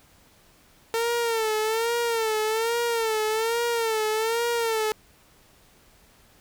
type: tone with vibrato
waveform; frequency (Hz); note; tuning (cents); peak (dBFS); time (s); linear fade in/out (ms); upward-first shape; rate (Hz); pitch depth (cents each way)
sawtooth; 451.5; A4; +45; -19; 0.94-4.92; 0; sine; 1.2; 83
effects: pink hiss -57 dBFS RMS until 6.4 s